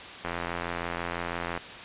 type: click train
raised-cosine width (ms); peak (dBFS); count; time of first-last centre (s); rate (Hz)
0.5; -16; 115; 0.25-1.576; 86
effects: white hiss -41 dBFS RMS until 1.84 s + resampled to 8000 Hz